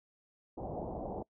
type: low-pass noise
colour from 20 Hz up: white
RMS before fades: -40 dBFS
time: 0.57-1.23 s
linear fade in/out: 10 ms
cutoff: 810 Hz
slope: 48 dB/octave
effects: noise-tail reverb RT60 0.1 s tail -24 dB re dry